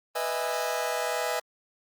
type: chord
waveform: sawtooth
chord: E major seventh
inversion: second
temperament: just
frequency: 494.4 / 618.1 / 659.3 / 824.1 Hz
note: B4 / D#5 / E5 / G#5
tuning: +2 / -12 / 0 / -14 cents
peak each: -29 dBFS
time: 0.15-1.4 s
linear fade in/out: 10 ms
effects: Opus 32 kbps